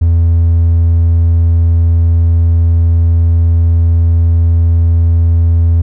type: tone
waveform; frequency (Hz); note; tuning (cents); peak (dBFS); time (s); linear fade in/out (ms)
triangle; 83.9; E2; +31; -3; 0.01-5.82; 10
effects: tanh soft clip ceiling 0 dBFS